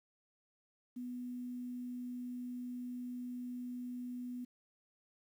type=tone; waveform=sine; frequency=246.9 Hz; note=B3; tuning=in tune; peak=-40 dBFS; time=0.96-4.45 s; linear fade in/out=10 ms; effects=11-bit